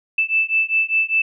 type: beating tone pair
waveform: sine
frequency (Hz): 2637 / 2642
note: E7 / E7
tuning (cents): 0 / +3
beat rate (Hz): 5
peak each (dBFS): -19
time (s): 0.18-1.22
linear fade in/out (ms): 5
effects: none